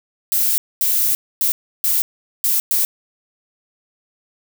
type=noise bursts at uneven times; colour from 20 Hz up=violet; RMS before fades=-17 dBFS; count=6; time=0.32-0.58 / 0.81-1.15 / 1.41-1.52 / 1.84-2.02 / 2.44-2.6 / 2.71-2.85 s; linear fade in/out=0 ms; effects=none